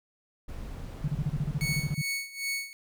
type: noise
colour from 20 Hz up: brown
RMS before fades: -39 dBFS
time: 0.48-1.95 s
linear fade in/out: 10 ms
type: tone bursts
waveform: sine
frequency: 147.1 Hz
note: D3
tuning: 3 cents sharp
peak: -25 dBFS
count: 14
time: 1.04-2.016 s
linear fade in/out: 5 ms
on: 40 ms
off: 32 ms
type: tone with tremolo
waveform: sawtooth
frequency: 2217 Hz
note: C#7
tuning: in tune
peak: -25 dBFS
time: 1.61-2.73 s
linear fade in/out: 0 ms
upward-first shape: sine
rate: 2.5 Hz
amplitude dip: 85%
effects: none